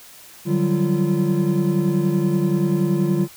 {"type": "tone cluster", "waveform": "triangle", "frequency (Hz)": [149.5, 182.9, 193.4, 344.1], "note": ["D3", "F#3", "G3", "F4"], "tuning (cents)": [31, -20, -23, -26], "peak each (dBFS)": -20, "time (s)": [0.45, 3.28], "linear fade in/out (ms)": 50, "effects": ["tanh soft clip ceiling -4 dBFS", "white hiss -44 dBFS RMS until 3.36 s"]}